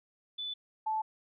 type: tone pair in turn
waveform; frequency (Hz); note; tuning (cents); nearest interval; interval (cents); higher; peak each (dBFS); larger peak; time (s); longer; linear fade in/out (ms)
sine; 3489 / 872.2; A7 / A5; -15 / -15; 2 octaves; 2400; first; -35 / -29; second; 0.38-0.54 / 0.86-1.02; neither; 10
effects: none